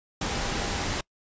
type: tone in noise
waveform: sine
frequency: 802 Hz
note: G5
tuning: 39 cents sharp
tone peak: -40 dBFS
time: 0.28-0.84 s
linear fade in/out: 5 ms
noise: pink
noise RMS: -29 dBFS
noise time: 0.21-1.01 s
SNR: -14 dB
effects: noise-tail reverb RT60 0.1 s tail -25 dB re dry + resampled to 16000 Hz